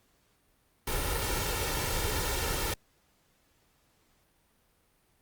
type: noise with comb filter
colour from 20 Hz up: pink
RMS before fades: -31 dBFS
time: 0.87-2.74 s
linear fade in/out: 5 ms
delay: 2.2 ms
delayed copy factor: +0.6
effects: pink hiss -69 dBFS RMS until 5.21 s + Opus 48 kbps